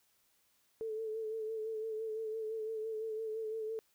sine tone with vibrato, 440 Hz, A4, in tune, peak -36 dBFS, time 0.81-3.79 s, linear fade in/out 0 ms, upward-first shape sine, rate 5.9 Hz, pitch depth 36 cents each way, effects white hiss -73 dBFS RMS until 3.94 s

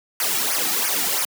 white noise with flanger, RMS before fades -22 dBFS, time 0.2-1.25 s, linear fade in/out 2 ms, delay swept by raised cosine 0.25 to 1.95 ms, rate 3 Hz, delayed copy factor -0.95, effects high-pass 200 Hz 12 dB/octave

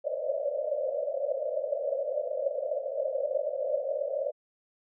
pink band-pass noise, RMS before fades -31 dBFS, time 0.04-4.32 s, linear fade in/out 20 ms, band 530 to 610 Hz, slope 96 dB/octave, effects none

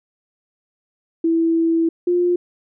sine tone pair in turn, 329.6 / 352.9 Hz, E4 / F4, 0 / +18 cents, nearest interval minor second, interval 118 cents, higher second, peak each -14 dBFS, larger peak neither, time 1.24-1.89 / 2.07-2.36 s, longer first, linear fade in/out 5 ms, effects none

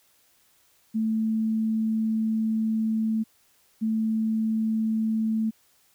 sine tone pair in turn, 220.7 / 220.7 Hz, A3 / A3, +5 / +5 cents, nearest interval unison, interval 0 cents, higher neither, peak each -22 dBFS, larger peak neither, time 0.94-3.24 / 3.81-5.51 s, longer first, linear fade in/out 20 ms, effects white hiss -63 dBFS RMS until 5.94 s

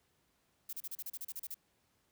violet noise bursts, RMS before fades -42 dBFS, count 12, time 0.69-1.544 s, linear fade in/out 5 ms, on 40 ms, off 34 ms, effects pink hiss -75 dBFS RMS until 2.11 s + high-pass 60 Hz 12 dB/octave

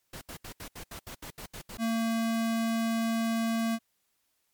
pink noise bursts, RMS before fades -42 dBFS, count 11, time 0.13-1.773 s, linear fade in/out 5 ms, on 83 ms, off 73 ms
square tone, 227.2 Hz, A#3, 44 cents flat, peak -27 dBFS, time 1.78-3.79 s, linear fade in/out 50 ms
effects white hiss -75 dBFS RMS until 4.53 s + MP3 96 kbps

